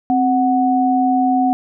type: tone pair together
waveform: sine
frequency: 261.6 / 740 Hz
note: C4 / F#5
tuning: 0 / 0 cents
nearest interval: octave + tritone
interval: 1800 cents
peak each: -15 dBFS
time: 0.1-1.53 s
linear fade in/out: 0 ms
effects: none